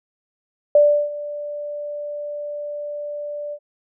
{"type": "tone with ADSR envelope", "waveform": "sine", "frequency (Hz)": 587.3, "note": "D5", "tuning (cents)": 0, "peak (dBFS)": -8, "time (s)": [0.75, 3.59], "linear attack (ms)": 3, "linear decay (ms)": 340, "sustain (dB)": -18, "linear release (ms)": 63, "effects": []}